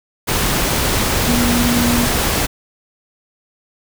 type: tone in noise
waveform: sine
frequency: 240 Hz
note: B3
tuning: 49 cents flat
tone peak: -15 dBFS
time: 1.27-2.07 s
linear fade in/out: 20 ms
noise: pink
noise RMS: -17 dBFS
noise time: 0.27-2.47 s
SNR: -1 dB
effects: none